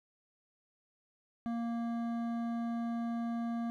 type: tone with hard clipping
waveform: sine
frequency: 233.1 Hz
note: A#3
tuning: in tune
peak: -35 dBFS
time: 1.46-3.7 s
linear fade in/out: 0 ms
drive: 11 dB
effects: none